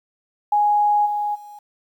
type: tone with level steps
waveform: sine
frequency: 830.6 Hz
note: G#5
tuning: in tune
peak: -14 / -20 / -37 dBFS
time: 0.52-1.59 s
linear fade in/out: 5 ms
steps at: 1.05 / 1.34 s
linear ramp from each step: 20 ms
effects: 9-bit